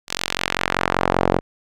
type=tone with band-pass filter sweep; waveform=sawtooth; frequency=45.16 Hz; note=F#1; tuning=41 cents flat; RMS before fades=-21 dBFS; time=0.07-1.41 s; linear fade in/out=50 ms; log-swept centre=5100 to 520 Hz; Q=0.95; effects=none